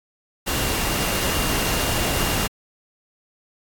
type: tone in noise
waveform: sine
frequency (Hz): 2794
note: F7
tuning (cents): 0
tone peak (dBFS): -33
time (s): 0.46-2.48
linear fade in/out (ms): 20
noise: pink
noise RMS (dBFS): -23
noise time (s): 0.46-2.48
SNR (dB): -13
effects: AAC 64 kbps